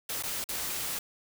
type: noise with dropouts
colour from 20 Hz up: white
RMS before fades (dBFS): -34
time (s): 0.09-0.99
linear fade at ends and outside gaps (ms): 5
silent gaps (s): 0.226-0.234 / 0.442-0.488
effects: none